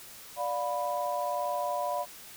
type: chord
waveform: sine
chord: B diminished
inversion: first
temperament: equal with one note detuned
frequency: 587.3 / 709 / 987.8 Hz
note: D5 / F5 / B5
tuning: 0 / +26 / 0 cents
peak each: -33 / -33 / -33 dBFS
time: 0.36-2.06 s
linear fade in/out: 50 ms
effects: white hiss -48 dBFS RMS until 2.36 s